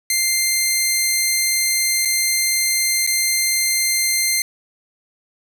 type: tone with dropouts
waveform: 10% pulse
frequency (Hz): 2093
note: C7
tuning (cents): 0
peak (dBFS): -7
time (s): 0.1-4.42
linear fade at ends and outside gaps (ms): 2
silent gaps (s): 2.051-2.055 / 3.066-3.073
effects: none